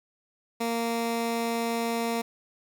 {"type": "tone", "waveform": "15% pulse", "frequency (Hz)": 231.6, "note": "A#3", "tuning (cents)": -11, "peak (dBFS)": -20, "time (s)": [0.6, 2.22], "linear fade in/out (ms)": 10, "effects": ["10-bit"]}